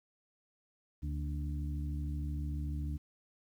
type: harmonic tone with a mistuned harmonic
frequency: 73.42 Hz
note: D2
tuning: in tune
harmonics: 1 / 2 / 3 / 4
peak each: -35 / -41 / -49 / -46 dBFS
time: 1.02-2.98 s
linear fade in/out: 20 ms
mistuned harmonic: 3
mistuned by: +49 cents
effects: 11-bit